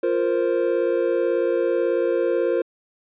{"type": "chord", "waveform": "triangle", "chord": "F suspended fourth", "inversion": "none", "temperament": "just", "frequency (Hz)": [349.2, 465.6, 523.8], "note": ["F4", "Bb4", "C5"], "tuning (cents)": [0, -2, 2], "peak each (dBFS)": -21, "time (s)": [0.03, 2.62], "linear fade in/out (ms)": 5, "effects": ["resampled to 8000 Hz"]}